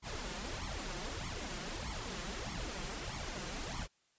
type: noise with flanger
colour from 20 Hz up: pink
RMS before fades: -41 dBFS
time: 0.02-3.88 s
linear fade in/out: 50 ms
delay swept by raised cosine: 0.9 to 5.7 ms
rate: 1.6 Hz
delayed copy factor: +0.8
effects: white hiss -74 dBFS RMS until 4.18 s + resampled to 16000 Hz